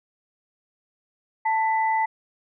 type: tone pair together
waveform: sine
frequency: 885 / 1991.9 Hz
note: A5 / B6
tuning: +10 / +14 cents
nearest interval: octave + major second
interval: 1404 cents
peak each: -20 / -28 dBFS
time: 1.45-2.06 s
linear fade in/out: 10 ms
effects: none